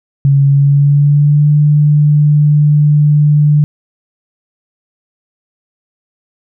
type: tone with pitch glide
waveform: sine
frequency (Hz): 139.3 to 148.44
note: C#3 to D3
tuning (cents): +9 to +19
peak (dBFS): -5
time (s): 0.25-3.64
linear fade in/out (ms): 0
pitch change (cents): +110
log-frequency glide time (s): 0.45-1.5
effects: none